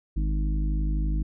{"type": "harmonic tone", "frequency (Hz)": 51.91, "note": "G#1", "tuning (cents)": 0, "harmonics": [1, 3, 4, 5, 6], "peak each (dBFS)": [-23, -33, -39, -41, -38], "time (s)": [0.16, 1.23], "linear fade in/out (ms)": 10, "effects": []}